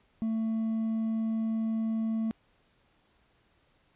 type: tone with hard clipping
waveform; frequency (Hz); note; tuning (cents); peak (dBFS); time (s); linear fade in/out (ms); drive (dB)
sine; 222.9; A3; +23; -28; 0.22-2.31; 0; 2
effects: pink hiss -68 dBFS RMS until 3.95 s + resampled to 8000 Hz